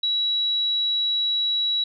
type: tone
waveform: sine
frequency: 3900 Hz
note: B7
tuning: 23 cents flat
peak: -20 dBFS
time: 0.03-1.84 s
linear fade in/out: 5 ms
effects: none